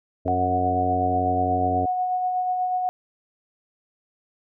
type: harmonic tone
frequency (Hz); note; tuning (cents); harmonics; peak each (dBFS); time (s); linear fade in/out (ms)
91; F#2; -28; 1 / 2 / 3 / 4 / 5 / 6 / 7; -28 / -37 / -28 / -35 / -31 / -36 / -30; 0.25-1.86; 10
type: tone with tremolo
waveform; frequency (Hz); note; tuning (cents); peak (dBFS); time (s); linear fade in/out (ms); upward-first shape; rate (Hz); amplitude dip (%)
sine; 733; F#5; -16; -20; 0.28-2.89; 0; sine; 8.2; 30
effects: none